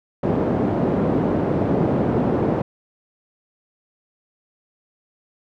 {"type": "band-pass noise", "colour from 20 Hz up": "pink", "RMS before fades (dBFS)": -20, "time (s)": [0.23, 2.62], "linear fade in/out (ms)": 5, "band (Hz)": [160, 520], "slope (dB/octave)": 12, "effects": []}